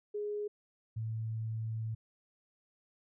sine tone pair in turn, 415.8 / 111.38 Hz, G#4 / A2, +2 / +22 cents, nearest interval octave + major seventh, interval 2280 cents, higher first, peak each -34 / -34 dBFS, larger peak neither, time 0.14-0.48 / 0.96-1.95 s, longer second, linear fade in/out 10 ms, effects none

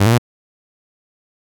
sawtooth tone with pitch steps, 99.9 / 114.8 / 120.1 Hz, G2 / A#2 / B2, +33 / -26 / -48 cents, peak -6 dBFS, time 0-0.183 s, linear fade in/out 10 ms, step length 61 ms, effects none

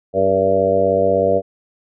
harmonic tone with a mistuned harmonic, 96.3 Hz, G2, 30 cents flat, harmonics 1 / 2 / 3 / 4 / 5 / 6 / 7, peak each -28 / -26 / -27 / -23 / -17 / -17 / -20 dBFS, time 0.13-1.42 s, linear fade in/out 50 ms, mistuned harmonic 4, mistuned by +44 cents, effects none

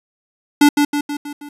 square tone with echo, 290.9 Hz, D4, 16 cents flat, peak -7 dBFS, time 0.61-0.69 s, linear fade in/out 5 ms, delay 160 ms, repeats 5, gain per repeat -5 dB, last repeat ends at 1.49 s, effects resampled to 32000 Hz + 8-bit

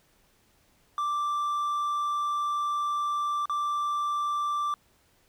triangle tone with dropouts, 1174.7 Hz, D6, in tune, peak -24 dBFS, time 0.98-4.74 s, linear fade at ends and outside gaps 1 ms, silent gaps 3.456-3.496 s, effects pink hiss -65 dBFS RMS until 5.28 s

